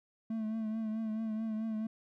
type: tone with vibrato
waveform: triangle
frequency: 220 Hz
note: A3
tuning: in tune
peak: -31 dBFS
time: 0.3-1.87 s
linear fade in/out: 5 ms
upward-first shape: triangle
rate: 4.6 Hz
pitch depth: 45 cents each way
effects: none